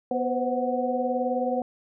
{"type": "tone cluster", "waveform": "sine", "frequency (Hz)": [245.9, 504, 523, 740], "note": ["B3", "B4", "C5", "F#5"], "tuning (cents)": [-7, 35, -1, 0], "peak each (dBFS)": -29, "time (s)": [0.11, 1.62], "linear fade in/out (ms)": 2, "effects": []}